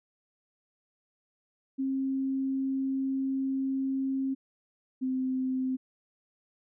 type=tone pair in turn; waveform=sine; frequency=267.7 / 259.5 Hz; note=C4 / C4; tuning=+40 / -14 cents; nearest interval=minor second; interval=54 cents; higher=first; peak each=-27 dBFS; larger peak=neither; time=1.78-4.35 / 5.01-5.77 s; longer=first; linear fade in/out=20 ms; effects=none